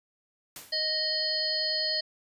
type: noise with exponential decay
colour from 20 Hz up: white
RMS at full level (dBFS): -39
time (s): 0.56-0.9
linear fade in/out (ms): 1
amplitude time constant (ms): 73
type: harmonic tone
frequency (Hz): 622.3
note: D#5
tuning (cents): 0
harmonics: 1 / 3 / 5 / 7 / 8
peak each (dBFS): -36 / -37 / -40 / -28 / -33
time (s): 0.72-2.01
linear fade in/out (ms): 10
effects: resampled to 32000 Hz